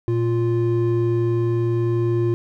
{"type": "tone pair together", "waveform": "triangle", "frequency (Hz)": [116.54, 349], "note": ["A#2", "F4"], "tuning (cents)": [0, -1], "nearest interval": "octave + perfect fifth", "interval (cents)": 1899, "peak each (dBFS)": -18, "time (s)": [0.08, 2.34], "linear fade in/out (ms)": 0, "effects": []}